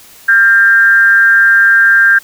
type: tone with frequency modulation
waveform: sine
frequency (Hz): 1596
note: G6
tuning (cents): +31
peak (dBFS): -4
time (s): 0.28-2.19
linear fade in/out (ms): 10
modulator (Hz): 206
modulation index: 0.46
effects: white hiss -39 dBFS RMS until 2.23 s